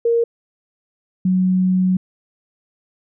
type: tone pair in turn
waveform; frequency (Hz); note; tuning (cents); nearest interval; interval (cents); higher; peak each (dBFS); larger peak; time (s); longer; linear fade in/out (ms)
sine; 466.2 / 185.01; A#4 / F#3; 0 / 0; octave + major third; 1600; first; -13; neither; 0.05-0.24 / 1.25-1.97; second; 5
effects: none